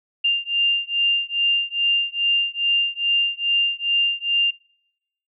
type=beating tone pair; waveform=sine; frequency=2794 / 2796.4 Hz; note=F7 / F7; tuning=0 / +2 cents; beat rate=2.4 Hz; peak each=-21 dBFS; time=0.24-4.51 s; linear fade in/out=10 ms; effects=noise-tail reverb RT60 0.8 s tail -26 dB re dry